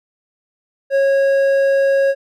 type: tone with hard clipping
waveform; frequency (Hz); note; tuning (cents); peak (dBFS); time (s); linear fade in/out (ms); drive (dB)
sine; 548; C#5; -20; -13; 0.9-2.15; 50; 6
effects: none